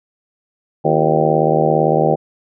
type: harmonic tone with a mistuned harmonic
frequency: 77.78 Hz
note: D#2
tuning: in tune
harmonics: 2 / 3 / 4 / 5 / 6 / 7 / 8 / 9 / 10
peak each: -19 / -24 / -22 / -21 / -19 / -19 / -20 / -24 / -19 dBFS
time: 0.84-2.16 s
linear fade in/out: 20 ms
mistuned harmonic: 4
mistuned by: +130 cents
effects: none